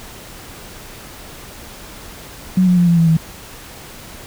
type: tone with pitch steps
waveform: sine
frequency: 185 / 180.05 / 175.22 / 170.53 / 165.96 / 161.52 Hz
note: F#3 / F#3 / F3 / F3 / E3 / E3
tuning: 0 / -47 / +6 / -41 / +12 / -35 cents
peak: -9 dBFS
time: 2.57-3.17 s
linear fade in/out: 5 ms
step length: 100 ms
effects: pink hiss -36 dBFS RMS until 4.26 s